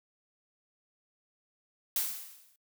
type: noise with exponential decay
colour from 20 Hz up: blue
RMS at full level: -28 dBFS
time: 1.96-2.56 s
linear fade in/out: 2 ms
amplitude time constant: 130 ms
effects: noise-tail reverb RT60 0.1 s tail -25 dB re dry